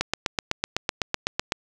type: click train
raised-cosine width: 0.2 ms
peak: -5 dBFS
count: 13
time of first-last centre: 0.01-1.521 s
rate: 7.94 Hz
effects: none